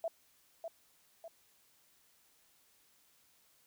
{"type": "tone with echo", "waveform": "sine", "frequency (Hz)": 662, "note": "E5", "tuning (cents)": 7, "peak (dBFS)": -33, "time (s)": [0.04, 0.08], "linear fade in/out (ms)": 2, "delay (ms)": 600, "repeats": 2, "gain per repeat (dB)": -6, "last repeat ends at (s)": 1.28, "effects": ["white hiss -69 dBFS RMS until 3.66 s"]}